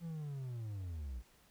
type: linear sweep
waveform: triangle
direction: down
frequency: 171.7 to 54.9 Hz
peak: -38 dBFS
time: 0-1.23 s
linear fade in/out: 50 ms
effects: pink hiss -67 dBFS RMS until 1.5 s